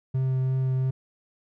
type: tone with vibrato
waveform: triangle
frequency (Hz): 130.81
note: C3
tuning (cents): 0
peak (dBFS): -20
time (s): 0.14-0.91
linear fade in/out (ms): 10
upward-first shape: triangle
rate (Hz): 2.9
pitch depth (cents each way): 11
effects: none